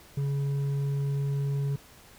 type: tone with hard clipping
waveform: sine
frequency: 140 Hz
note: C#3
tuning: 18 cents sharp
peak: -27 dBFS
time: 0.17-1.76 s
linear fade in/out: 5 ms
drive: 4 dB
effects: pink hiss -53 dBFS RMS until 2.18 s